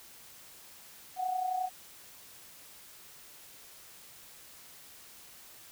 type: tone with amplitude modulation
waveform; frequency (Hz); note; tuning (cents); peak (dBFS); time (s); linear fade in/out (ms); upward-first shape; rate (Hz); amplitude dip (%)
sine; 740; F#5; 0; -27; 1.16-1.7; 50; sine; 31.3; 60
effects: white hiss -53 dBFS RMS until 5.71 s